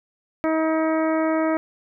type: harmonic tone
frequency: 318.3 Hz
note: D#4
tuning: 39 cents sharp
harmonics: 1 / 2 / 3 / 4 / 5 / 6 / 7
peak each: -21 / -23 / -31 / -30 / -36 / -36 / -37 dBFS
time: 0.44-1.57 s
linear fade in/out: 0 ms
effects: none